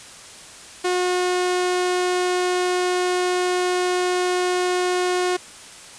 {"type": "tone", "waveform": "sawtooth", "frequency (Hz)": 361.5, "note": "F#4", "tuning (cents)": -40, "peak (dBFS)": -15, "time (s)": [0.84, 5.37], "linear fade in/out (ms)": 10, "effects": ["white hiss -41 dBFS RMS until 5.98 s", "resampled to 22050 Hz"]}